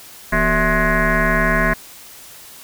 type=tone with frequency modulation; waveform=sine; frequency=857 Hz; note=A5; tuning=46 cents flat; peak=-13 dBFS; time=0.32-1.74 s; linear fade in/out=10 ms; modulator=205 Hz; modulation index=5.4; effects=white hiss -40 dBFS RMS until 2.63 s